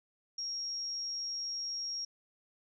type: tone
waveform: sine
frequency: 5588 Hz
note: F8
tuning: in tune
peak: -35 dBFS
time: 0.38-2.05 s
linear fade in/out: 5 ms
effects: none